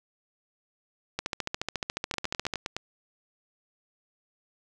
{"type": "two click trains", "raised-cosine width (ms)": 0.2, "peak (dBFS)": [-14, -12], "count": [7, 20], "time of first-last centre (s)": [[2.14, 2.766], [1.19, 2.538]], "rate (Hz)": [9.59, 14.1], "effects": []}